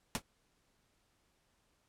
pink noise with exponential decay, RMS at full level -29 dBFS, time 0.15-0.22 s, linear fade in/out 0 ms, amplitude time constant 15 ms, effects pink hiss -75 dBFS RMS until 1.88 s + low-pass 11000 Hz 12 dB/octave

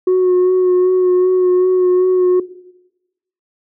sine tone with vibrato, 366.1 Hz, F#4, 18 cents flat, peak -7 dBFS, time 0.07-2.4 s, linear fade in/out 5 ms, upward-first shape sine, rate 2.6 Hz, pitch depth 20 cents each way, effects noise-tail reverb RT60 1.0 s tail -19 dB re dry + tanh soft clip ceiling -8 dBFS

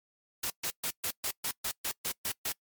white noise bursts, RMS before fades -33 dBFS, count 11, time 0.43-2.522 s, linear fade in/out 5 ms, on 72 ms, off 130 ms, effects noise-tail reverb RT60 0.1 s tail -23 dB re dry + MP3 96 kbps

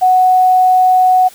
sine tone with quantisation, 740 Hz, F#5, in tune, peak -6 dBFS, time 0.01-1.29 s, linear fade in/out 20 ms, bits 6, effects white hiss -40 dBFS RMS until 1.34 s

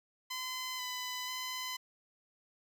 10% pulse tone with pitch steps, 1022 / 1002 / 1016 Hz, C6 / B5 / B5, -41 / +25 / +49 cents, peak -29 dBFS, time 0.3-1.77 s, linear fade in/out 10 ms, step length 490 ms, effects none

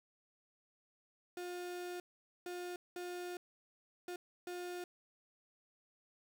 35% pulse tone bursts at uneven times, 355.8 Hz, F4, 32 cents sharp, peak -40 dBFS, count 5, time 1.37-2 / 2.46-2.76 / 2.96-3.37 / 4.08-4.16 / 4.47-4.84 s, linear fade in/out 2 ms, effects none

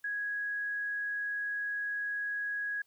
sine tone, 1661.2 Hz, G#6, in tune, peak -32 dBFS, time 0.04-2.82 s, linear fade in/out 5 ms, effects white hiss -72 dBFS RMS until 2.86 s + high-pass 60 Hz 12 dB/octave

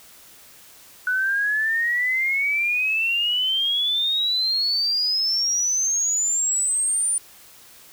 sine exponential sweep, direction up, 1480 to 9397 Hz, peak -19 dBFS, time 1.07-7.18 s, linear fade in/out 2 ms, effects white hiss -48 dBFS RMS until 7.92 s

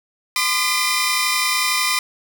20% pulse tone cluster, 1030 / 1208 / 2007 / 2385 / 5330 Hz, C6 / D6 / B6 / D7 / E8, -28 / +48 / +27 / +26 / +18 cents, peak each -19 dBFS, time 0.36-1.99 s, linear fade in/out 2 ms, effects none

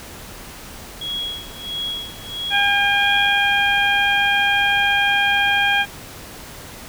sine tone with tremolo, 3322 Hz, G#7, in tune, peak -22 dBFS, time 1.01-3.6 s, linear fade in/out 5 ms, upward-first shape sine, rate 1.5 Hz, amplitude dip 90%
harmonic tone, 806 Hz, G5, 48 cents sharp, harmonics 1 / 2 / 3 / 4, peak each -21 / -18 / -21 / -22 dBFS, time 2.5-5.86 s, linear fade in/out 50 ms
effects pink hiss -37 dBFS RMS until 6.88 s

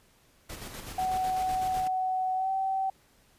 pink noise with tremolo, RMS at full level -40 dBFS, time 0.49-1.88 s, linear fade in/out 10 ms, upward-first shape square, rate 8 Hz, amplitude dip 40%
sine tone with pitch glide, 748 to 768.6 Hz, F#5 to G5, +19 to -34 cents, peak -26 dBFS, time 0.98-2.9 s, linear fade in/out 5 ms, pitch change +47 cents, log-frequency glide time 2.35-2.5 s
effects pink hiss -63 dBFS RMS until 3.38 s + resampled to 32000 Hz

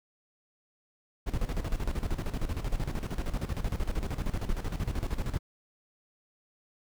brown noise with tremolo, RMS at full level -29 dBFS, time 1.26-5.39 s, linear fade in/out 20 ms, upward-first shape square, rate 13 Hz, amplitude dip 70%, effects none

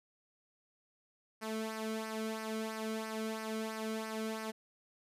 sawtooth tone with flanger, 220 Hz, A3, in tune, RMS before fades -39 dBFS, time 1.41-4.52 s, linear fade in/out 20 ms, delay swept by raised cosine 0.27 to 1.15 ms, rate 3 Hz, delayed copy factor -0.65, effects resampled to 32000 Hz

